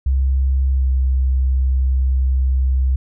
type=tone with pitch glide; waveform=sine; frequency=66.4 to 65.18 Hz; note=C2 to C2; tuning=+26 to -6 cents; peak=-13 dBFS; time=0.06-2.96 s; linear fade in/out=5 ms; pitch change=-32 cents; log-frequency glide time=0.72-0.87 s; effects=none